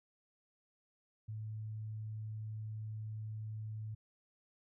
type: tone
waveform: sine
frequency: 108.5 Hz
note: A2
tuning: 24 cents flat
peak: -40 dBFS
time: 1.28-3.95 s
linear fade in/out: 10 ms
effects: none